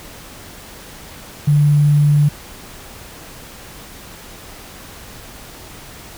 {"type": "tone with sample-and-hold", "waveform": "sine", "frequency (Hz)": 146.83, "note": "D3", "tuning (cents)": 0, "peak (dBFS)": -9, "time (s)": [1.47, 2.29], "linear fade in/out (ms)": 10, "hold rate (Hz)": 11025, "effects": ["pink hiss -37 dBFS RMS until 6.17 s"]}